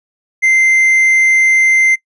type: tone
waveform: triangle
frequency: 2082 Hz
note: C7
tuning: 9 cents flat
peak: -6 dBFS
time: 0.42-1.96 s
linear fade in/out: 20 ms
effects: noise-tail reverb RT60 0.1 s tail -22 dB re dry + resampled to 24000 Hz